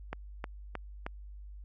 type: click train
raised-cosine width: 0.5 ms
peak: -21 dBFS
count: 4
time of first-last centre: 0.13-1.065 s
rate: 3.21 Hz
effects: added 50 Hz sine -44 dBFS peak until 1.64 s + Opus 48 kbps